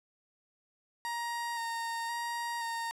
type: tone with vibrato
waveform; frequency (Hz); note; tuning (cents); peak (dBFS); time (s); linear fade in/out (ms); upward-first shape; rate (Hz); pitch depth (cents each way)
30% pulse; 932.3; A#5; 0; -31; 1.05-2.91; 0; square; 0.96; 17
effects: low-pass 12000 Hz 12 dB/octave